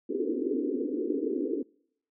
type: band-pass noise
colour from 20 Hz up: pink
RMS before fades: -30 dBFS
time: 0.09-1.63 s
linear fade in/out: 10 ms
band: 250 to 470 Hz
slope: 96 dB/octave
effects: noise-tail reverb RT60 0.7 s tail -26 dB re dry